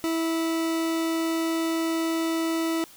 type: tone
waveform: 40% pulse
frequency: 327.2 Hz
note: E4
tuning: 13 cents flat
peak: -23 dBFS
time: 0.04-2.84 s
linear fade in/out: 0 ms
effects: white hiss -50 dBFS RMS until 2.96 s